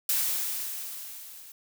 blue noise with level ramp, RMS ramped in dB -25 to -48 dBFS, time 0.09-1.52 s, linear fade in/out 2 ms, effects none

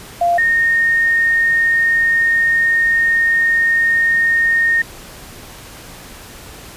sine tone pair in turn, 693 / 1842.6 Hz, F5 / A#6, -14 / -21 cents, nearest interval octave + perfect fourth, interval 1693 cents, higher second, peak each -11 dBFS, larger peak neither, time 0.21-0.38 / 0.38-4.82 s, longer second, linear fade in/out 5 ms, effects pink hiss -36 dBFS RMS until 6.76 s + resampled to 32000 Hz

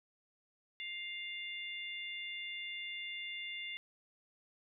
harmonic tone, 700 Hz, F5, 4 cents sharp, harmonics 3 / 4 / 5, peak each -43 / -45 / -47 dBFS, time 0.8-3.77 s, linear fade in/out 0 ms, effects none

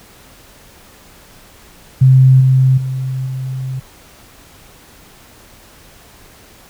sine tone with level steps, 131 Hz, C3, 2 cents sharp, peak -4 / -7 / -17 / -19 dBFS, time 2.01-3.8 s, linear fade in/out 10 ms, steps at 2.4 / 2.77 / 3.26 s, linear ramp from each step 10 ms, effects pink hiss -43 dBFS RMS until 6.69 s

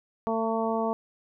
harmonic tone, 224.7 Hz, A3, 37 cents sharp, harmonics 1 / 2 / 3 / 4 / 5, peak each -30 / -30 / -30 / -32 / -35 dBFS, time 0.27-0.93 s, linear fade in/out 0 ms, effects none

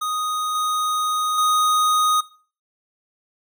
square tone with level steps, 1244.5 Hz, D#6, in tune, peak -23 / -21 / -17 dBFS, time 0.01-2.21 s, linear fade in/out 10 ms, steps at 0.55 / 1.38 s, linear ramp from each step 2 ms, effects noise-tail reverb RT60 0.4 s tail -18 dB re dry

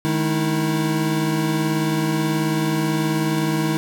square tone cluster, 154.5 / 212.7 / 304.2 / 322.8 Hz, D#3 / G#3 / D#4 / E4, -12 / +42 / -39 / -36 cents, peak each -23 / -28 / -31 / -23 dBFS, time 0.05-3.77 s, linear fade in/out 0 ms, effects none

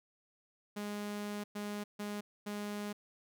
sawtooth tone bursts at uneven times, 206.7 Hz, G#3, 8 cents flat, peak -34 dBFS, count 4, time 0.76-1.44 / 1.55-1.84 / 1.99-2.21 / 2.46-2.93 s, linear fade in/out 10 ms, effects none

